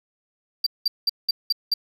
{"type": "tone bursts", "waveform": "triangle", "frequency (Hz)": 4699, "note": "D8", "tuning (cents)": 0, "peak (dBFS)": -16, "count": 6, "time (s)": [0.64, 1.74], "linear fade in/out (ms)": 5, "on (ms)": 25, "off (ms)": 190, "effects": []}